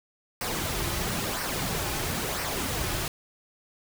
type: noise with flanger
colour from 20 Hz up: pink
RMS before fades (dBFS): -30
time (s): 0.41-3.08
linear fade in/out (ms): 2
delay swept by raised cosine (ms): 0.28 to 4.38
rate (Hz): 1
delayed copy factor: -0.5
effects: none